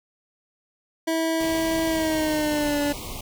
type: tone with pitch glide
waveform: 25% pulse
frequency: 325 to 289.5 Hz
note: E4 to D4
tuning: -24 to -25 cents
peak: -18 dBFS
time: 1.07-2.93 s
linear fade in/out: 10 ms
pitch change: -201 cents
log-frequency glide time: 1.87-2.8 s
type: band-stop noise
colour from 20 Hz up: pink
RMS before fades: -35 dBFS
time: 1.4-3.21 s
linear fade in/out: 5 ms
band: 1200 to 2100 Hz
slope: 96 dB/octave
effects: none